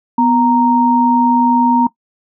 sine tone pair together, 246.9 / 930.6 Hz, B3 / A#5, 0 / -3 cents, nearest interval octave + major seventh, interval 2297 cents, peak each -12 / -11 dBFS, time 0.18-1.87 s, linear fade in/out 5 ms, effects noise-tail reverb RT60 0.1 s tail -19 dB re dry

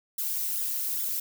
violet noise with flanger, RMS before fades -30 dBFS, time 0.18-1.2 s, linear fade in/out 5 ms, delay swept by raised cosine 0.55 to 2.85 ms, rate 2.4 Hz, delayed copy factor +0.65, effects none

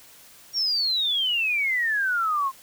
sine exponential sweep, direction down, 5670 to 1046.5 Hz, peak -21 dBFS, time 0.53-2.52 s, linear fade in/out 50 ms, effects white hiss -50 dBFS RMS until 2.62 s

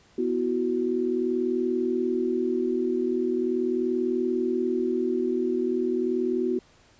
sine chord, B suspended fourth, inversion none, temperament equal, 246.9 / 329.6 / 370 Hz, B3 / E4 / F#4, 0 / 0 / 0 cents, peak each -28 / -30 / -25 dBFS, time 0.18-6.59 s, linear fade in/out 5 ms, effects pink hiss -58 dBFS RMS until 6.99 s + resampled to 16000 Hz

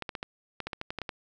clicks, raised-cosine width 0.3 ms, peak -18 dBFS, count 12, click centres 0.023 / 0.092 / 0.152 / 0.229 / 0.603 / 0.67 / 0.732 / 0.814 / 0.905 / 0.987 / 1.017 / 1.092 s, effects none

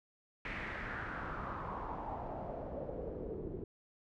pink noise with low-pass filter sweep, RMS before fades -42 dBFS, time 0.45-3.64 s, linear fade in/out 2 ms, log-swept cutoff 2200 to 360 Hz, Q 3.9, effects none

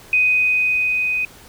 sine tone with level ramp, 2500 Hz, D#7, 8 cents sharp, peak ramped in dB -12 to -18 dBFS, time 0.13-1.25 s, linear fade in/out 2 ms, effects pink hiss -44 dBFS RMS until 1.48 s

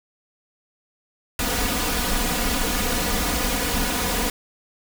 pink noise with comb filter, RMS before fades -23 dBFS, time 1.39-4.3 s, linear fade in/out 2 ms, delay 4.1 ms, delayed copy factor +0.9, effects none

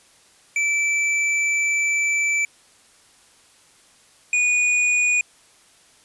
square tone pair in turn, 2322 / 2460 Hz, D7 / D#7, -20 / -20 cents, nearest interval minor second, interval 100 cents, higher second, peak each -19 / -17 dBFS, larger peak second, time 0.56-2.45 / 4.33-5.21 s, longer first, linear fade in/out 2 ms, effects white hiss -54 dBFS RMS until 6.04 s + resampled to 24000 Hz

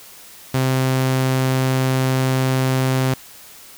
sawtooth tone, 130.81 Hz, C3, in tune, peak -12 dBFS, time 0.54-3.14 s, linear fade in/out 5 ms, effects white hiss -42 dBFS RMS until 3.77 s

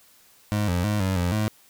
25% pulse tone with pitch steps, 104.6 / 88.4 / 104.9 / 95 / 88.3 / 107.1 Hz, G#2 / F2 / G#2 / F#2 / F2 / A2, +13 / +22 / +18 / +46 / +20 / -46 cents, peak -18 dBFS, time 0.52-1.48 s, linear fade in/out 0 ms, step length 160 ms, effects white hiss -56 dBFS RMS until 1.69 s

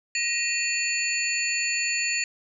sine tone cluster, 1887 / 2464 / 2696 / 4432 / 7020 Hz, A#6 / D#7 / E7 / C#8 / A8, +21 / -17 / +38 / -1 / -5 cents, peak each -30 dBFS, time 0.15-2.24 s, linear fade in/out 2 ms, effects none

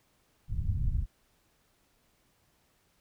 pink low-pass noise, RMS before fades -29 dBFS, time 0.48-1.06 s, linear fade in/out 50 ms, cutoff 130 Hz, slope 24 dB/octave, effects pink hiss -70 dBFS RMS until 3 s

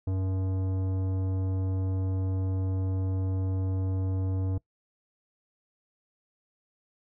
sine tone with tanh clipping, 94.5 Hz, F#2, 37 cents sharp, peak -28 dBFS, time 0.07-4.58 s, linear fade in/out 5 ms, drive 14 dB, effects noise-tail reverb RT60 0.1 s tail -22 dB re dry

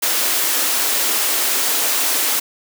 white high-pass noise, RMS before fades -18 dBFS, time 0.02-2.4 s, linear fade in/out 10 ms, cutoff 250 Hz, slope 48 dB/octave, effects none

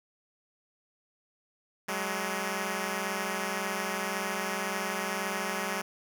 5% pulse tone pair together, 188.35 / 210.2 Hz, F#3 / G#3, +31 / +21 cents, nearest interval major second, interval 190 cents, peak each -22 dBFS, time 1.88-5.82 s, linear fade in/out 10 ms, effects none

